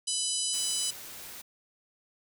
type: harmonic tone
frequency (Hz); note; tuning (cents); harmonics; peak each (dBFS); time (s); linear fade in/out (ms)
996; B5; +14; 3 / 4 / 5 / 6 / 7 / 8 / 9 / 10; -36 / -38 / -36 / -37 / -39 / -35 / -39 / -35; 0.07-0.91; 10
type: noise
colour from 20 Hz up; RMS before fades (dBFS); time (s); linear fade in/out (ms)
white; -44; 0.53-1.42; 10
effects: none

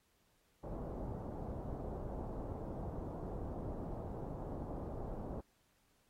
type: low-pass noise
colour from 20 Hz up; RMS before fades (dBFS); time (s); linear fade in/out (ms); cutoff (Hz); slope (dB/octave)
pink; -43; 0.63-5.41; 10; 820; 24
effects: pink hiss -75 dBFS RMS until 6.09 s + AAC 48 kbps

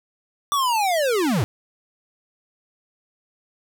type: linear sweep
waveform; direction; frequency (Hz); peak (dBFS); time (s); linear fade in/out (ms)
square; down; 1175 to 89.5; -19; 0.52-1.44; 0
effects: none

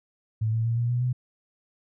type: tone with pitch steps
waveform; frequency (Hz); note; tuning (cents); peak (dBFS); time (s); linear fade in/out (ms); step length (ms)
sine; 110 / 112.9 / 115.87 / 118.92 / 122.05 / 125.27; A2 / A2 / A#2 / A#2 / B2 / B2; 0 / +45 / -10 / +35 / -20 / +25; -22; 0.41-1.13; 10; 120
effects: none

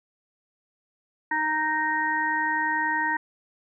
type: harmonic tone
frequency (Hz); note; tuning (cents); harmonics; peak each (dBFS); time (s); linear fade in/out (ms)
310.3; D#4; -5; 1 / 3 / 5 / 6; -35 / -26 / -31 / -26; 1.31-3.17; 5
effects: none

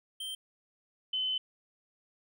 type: tone pair in turn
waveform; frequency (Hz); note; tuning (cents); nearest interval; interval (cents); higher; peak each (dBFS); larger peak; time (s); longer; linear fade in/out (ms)
square / sine; 3136 / 3041; G7 / F#7; 0 / +47; minor second; 53; first; -37 / -29; second; 0.2-0.35 / 1.13-1.38; second; 5
effects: none

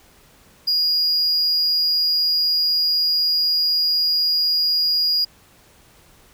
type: tone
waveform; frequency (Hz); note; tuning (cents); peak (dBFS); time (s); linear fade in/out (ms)
triangle; 4868; D#8; -39; -15; 0.67-5.25; 10
effects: pink hiss -52 dBFS RMS until 6.33 s

